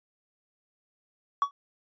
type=tone with exponential decay; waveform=triangle; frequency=1126 Hz; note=C#6; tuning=27 cents sharp; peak=-14 dBFS; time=1.42-1.51 s; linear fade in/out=1 ms; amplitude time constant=19 ms; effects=tanh soft clip ceiling -15 dBFS + resampled to 16000 Hz